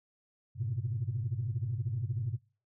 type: tone cluster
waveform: sine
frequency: 101.4 / 118.1 / 130.9 Hz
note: G#2 / A#2 / C3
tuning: -41 / +23 / +1 cents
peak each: -35 / -34 / -36 dBFS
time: 0.55-2.39 s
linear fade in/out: 50 ms
effects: noise-tail reverb RT60 0.4 s tail -26 dB re dry + tanh soft clip ceiling -24 dBFS